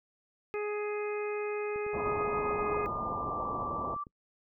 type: harmonic tone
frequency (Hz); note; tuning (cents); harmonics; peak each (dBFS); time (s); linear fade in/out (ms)
417.3; G#4; +8; 1 / 2 / 3 / 4 / 5 / 6; -32 / -44 / -43 / -49 / -46 / -44; 0.54-2.86; 0
type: click train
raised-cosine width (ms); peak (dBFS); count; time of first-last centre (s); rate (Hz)
3; -36; 23; 1.76-4.068; 9.53
type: low-pass noise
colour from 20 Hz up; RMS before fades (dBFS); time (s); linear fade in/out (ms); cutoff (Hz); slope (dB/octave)
white; -38; 1.93-3.95; 10; 1100; 96
type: tone with pitch glide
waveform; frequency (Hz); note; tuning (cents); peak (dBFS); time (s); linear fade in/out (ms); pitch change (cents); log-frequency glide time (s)
sine; 1244.5 to 1167.9; D#6 to D6; 0 to -10; -34; 1.99-4.04; 10; -110; 2.55-3.46
effects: noise-tail reverb RT60 0.1 s tail -25 dB re dry